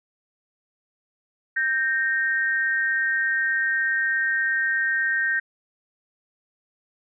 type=tone pair together; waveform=sine; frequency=1568 / 1851.3 Hz; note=G6 / A#6; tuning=0 / -12 cents; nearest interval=minor third; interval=288 cents; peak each=-23 dBFS; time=1.56-5.4 s; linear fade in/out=10 ms; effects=none